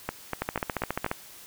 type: two click trains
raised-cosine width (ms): 0.5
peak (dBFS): -12 / -13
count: 11 / 5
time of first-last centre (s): 0.42-1.114 / 0.09-1.063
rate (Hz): 14.4 / 4.11
effects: white hiss -48 dBFS RMS until 1.46 s